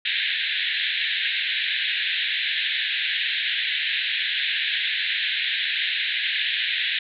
white band-pass noise, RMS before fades -25 dBFS, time 0.05-6.99 s, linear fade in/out 5 ms, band 1600 to 3900 Hz, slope 96 dB/octave, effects none

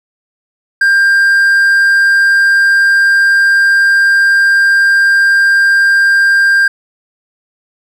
triangle tone, 1594 Hz, G6, 28 cents sharp, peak -4 dBFS, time 0.81-6.68 s, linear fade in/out 5 ms, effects none

